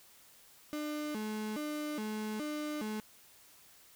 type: tone with vibrato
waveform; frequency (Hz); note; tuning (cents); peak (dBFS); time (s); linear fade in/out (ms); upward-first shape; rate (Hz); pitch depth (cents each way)
35% pulse; 253.8; B3; +47; -34; 0.73-3; 0; square; 1.2; 290
effects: white hiss -60 dBFS RMS until 3.95 s

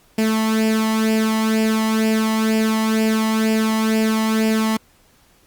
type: tone with flanger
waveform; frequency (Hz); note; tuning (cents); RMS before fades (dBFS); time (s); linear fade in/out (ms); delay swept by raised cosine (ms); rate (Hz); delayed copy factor
sawtooth; 220; A3; 0; -18; 0.18-4.77; 5; 0.39 to 1.01; 2.1; +0.65
effects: pink hiss -55 dBFS RMS until 5.46 s + Opus 48 kbps

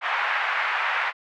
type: band-pass noise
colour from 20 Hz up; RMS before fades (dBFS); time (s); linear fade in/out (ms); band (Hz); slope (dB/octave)
white; -25; 0.01-1.13; 50; 790 to 2200; 24
effects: none

